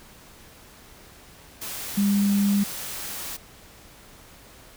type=tone in noise; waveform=sine; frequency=201.4 Hz; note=G3; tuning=47 cents sharp; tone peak=-18 dBFS; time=1.97-2.64 s; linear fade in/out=10 ms; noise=white; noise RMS=-34 dBFS; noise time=1.61-3.37 s; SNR=+13 dB; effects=pink hiss -49 dBFS RMS until 4.76 s